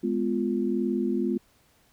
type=chord; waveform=sine; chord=F diminished; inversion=first; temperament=just; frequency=209.5 / 251.4 / 349.2 Hz; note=Ab3 / Cb4 / F4; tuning=+15 / +31 / 0 cents; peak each=-28 dBFS; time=0.03-1.38 s; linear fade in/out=10 ms; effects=pink hiss -63 dBFS RMS until 1.92 s